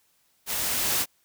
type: noise with level ramp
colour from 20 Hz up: white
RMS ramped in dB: -29 to -24 dBFS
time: 0.46-1.06 s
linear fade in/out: 50 ms
effects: white hiss -67 dBFS RMS until 1.24 s